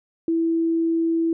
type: tone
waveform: sine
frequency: 329.8 Hz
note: E4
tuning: 1 cent sharp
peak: -18 dBFS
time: 0.28-1.33 s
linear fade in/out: 2 ms
effects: none